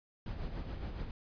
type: noise with tremolo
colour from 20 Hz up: brown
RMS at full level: -38 dBFS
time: 0.26-1.11 s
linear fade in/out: 2 ms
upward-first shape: sine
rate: 7.1 Hz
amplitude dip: 50%
effects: resampled to 11025 Hz